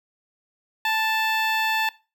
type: tone with notch filter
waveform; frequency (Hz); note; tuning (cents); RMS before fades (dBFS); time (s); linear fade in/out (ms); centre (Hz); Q
15% pulse; 880; A5; 0; -23; 0.85-1.89; 2; 9500; 0.73
effects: noise-tail reverb RT60 0.3 s tail -20 dB re dry